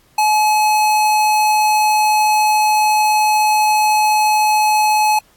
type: tone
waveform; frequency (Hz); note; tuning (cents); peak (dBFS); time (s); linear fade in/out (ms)
square; 853; G#5; +46; -12; 0.18-5.19; 5
effects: pink hiss -54 dBFS RMS until 5.36 s + AAC 64 kbps